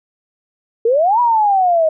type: exponential two-way sweep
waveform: sine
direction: up then down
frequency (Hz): 440 to 985 to 621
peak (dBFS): -10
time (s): 0.85-1.89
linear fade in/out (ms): 5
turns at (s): 1.2
effects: none